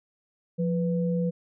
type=tone pair together; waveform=sine; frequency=174.61 / 494.6 Hz; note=F3 / B4; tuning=0 / +3 cents; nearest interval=octave + tritone; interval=1803 cents; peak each=-24 / -30 dBFS; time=0.58-1.31 s; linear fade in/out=20 ms; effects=none